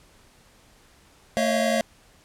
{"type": "tone cluster", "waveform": "square", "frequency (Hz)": [223.6, 549, 636, 687], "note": ["A3", "C#5", "D#5", "F5"], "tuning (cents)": [28, -17, 38, -29], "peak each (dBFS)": -27, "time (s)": [1.37, 1.81], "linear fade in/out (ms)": 0, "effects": ["pink hiss -56 dBFS RMS until 2.24 s", "low-pass 11000 Hz 12 dB/octave"]}